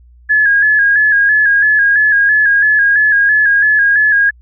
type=tone with vibrato; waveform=sine; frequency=1673 Hz; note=G#6; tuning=12 cents sharp; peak=-7 dBFS; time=0.29-4.31 s; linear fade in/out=20 ms; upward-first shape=square; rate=3 Hz; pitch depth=42 cents each way; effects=added 60 Hz sine -40 dBFS peak until 4.41 s